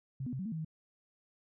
sine tone with pitch steps, 134.1 / 247.4 / 131.5 / 188.7 / 224.2 / 160.6 / 157.9 Hz, C3 / B3 / C3 / F#3 / A3 / E3 / D#3, +43 / +3 / +9 / +34 / +33 / -45 / +26 cents, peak -35 dBFS, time 0.2-0.648 s, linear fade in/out 5 ms, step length 64 ms, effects none

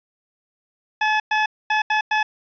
20% pulse tone bursts at uneven times, 858 Hz, A5, 44 cents flat, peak -12 dBFS, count 5, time 1.01-1.2 / 1.31-1.46 / 1.7-1.82 / 1.9-2.01 / 2.11-2.23 s, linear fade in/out 5 ms, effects resampled to 11025 Hz + 8-bit

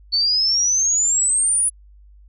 sine exponential sweep, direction up, 4435 to 9956 Hz, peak -15 dBFS, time 0.12-1.7 s, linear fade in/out 20 ms, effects added 50 Hz sine -44 dBFS peak until 2.28 s

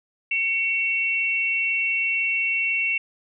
sine tone pair together, 2235 / 2709 Hz, C#7 / E7, +14 / +47 cents, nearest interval minor third, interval 333 cents, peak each -25 / -22 dBFS, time 0.31-2.98 s, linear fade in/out 5 ms, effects none

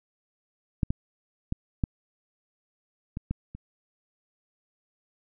clicks, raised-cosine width 5 ms, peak -11 / -14 / -15 / -12 / -20 / -16 / -27 dBFS, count 7, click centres 0.832 / 0.905 / 1.524 / 1.838 / 3.171 / 3.31 / 3.55 s, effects none

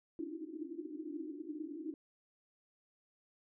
white band-pass noise, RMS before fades -44 dBFS, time 0.19-1.94 s, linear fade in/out 2 ms, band 290 to 340 Hz, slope 96 dB/octave, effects none

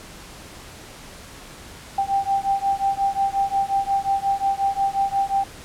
sine beating tone pair, 785 / 790.6 Hz, G5 / G5, +2 / +15 cents, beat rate 5.6 Hz, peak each -22 dBFS, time 1.98-5.44 s, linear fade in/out 5 ms, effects pink hiss -41 dBFS RMS until 5.64 s + low-pass 11000 Hz 12 dB/octave

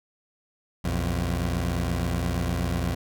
20% pulse tone pair together, 60.5 / 86.53 Hz, B1 / F2, -35 / -15 cents, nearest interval tritone, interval 620 cents, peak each -23 / -22 dBFS, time 0.84-2.95 s, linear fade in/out 10 ms, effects none

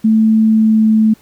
sine tone with pitch glide, 219.9 to 218.5 Hz, A3 to A3, -1 to -12 cents, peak -7 dBFS, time 0.04-1.14 s, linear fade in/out 10 ms, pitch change -11 cents, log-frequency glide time 0.44-0.88 s, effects pink hiss -49 dBFS RMS until 1.21 s

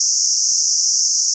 pink band-pass noise, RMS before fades -17 dBFS, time 0-1.34 s, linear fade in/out 5 ms, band 5300 to 6600 Hz, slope 96 dB/octave, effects none

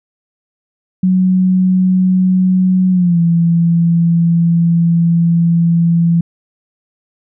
sine tone with pitch glide, 185 to 168.67 Hz, F#3 to E3, 0 to +40 cents, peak -8 dBFS, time 1.03-6.21 s, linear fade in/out 5 ms, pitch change -160 cents, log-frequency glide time 2.91-3.19 s, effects none

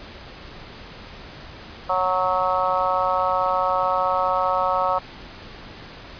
harmonic tone, 184.6 Hz, F#3, 4 cents flat, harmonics 3 / 4 / 5 / 6 / 7, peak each -25 / -25 / -25 / -25 / -25 dBFS, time 1.89-4.99 s, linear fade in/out 10 ms, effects pink hiss -40 dBFS RMS until 6.19 s + resampled to 11025 Hz

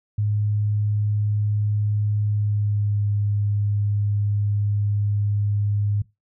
sine tone with pitch glide, 104.6 to 102.86 Hz, G#2 to G#2, +13 to -16 cents, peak -19 dBFS, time 0.18-6.02 s, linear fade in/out 5 ms, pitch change -29 cents, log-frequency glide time 2.25-3.06 s, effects noise-tail reverb RT60 0.2 s tail -19 dB re dry

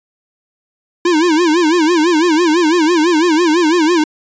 square tone with vibrato, 329.6 Hz, E4, in tune, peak -10 dBFS, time 1.05-4.04 s, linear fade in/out 5 ms, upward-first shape sine, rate 6 Hz, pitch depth 150 cents each way, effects resampled to 16000 Hz

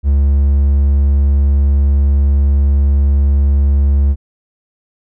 triangle tone, 70 Hz, C#2, 18 cents sharp, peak -6 dBFS, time 0.03-4.16 s, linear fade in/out 50 ms, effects none

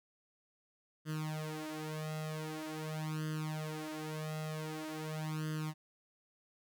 sawtooth tone with flanger, 155.4 Hz, D#3, 2 cents flat, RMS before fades -40 dBFS, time 1.05-5.74 s, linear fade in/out 50 ms, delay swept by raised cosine 0.63 to 4.93 ms, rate 0.45 Hz, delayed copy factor +1, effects none

